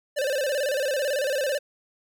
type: tone with vibrato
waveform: square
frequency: 554.4 Hz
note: C#5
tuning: in tune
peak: -24 dBFS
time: 0.16-1.59 s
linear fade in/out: 20 ms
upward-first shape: square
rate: 18 Hz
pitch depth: 100 cents each way
effects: none